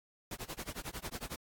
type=noise with tremolo; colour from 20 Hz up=pink; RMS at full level=-40 dBFS; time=0.31-1.36 s; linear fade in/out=2 ms; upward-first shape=sine; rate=11 Hz; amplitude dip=100%; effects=AAC 64 kbps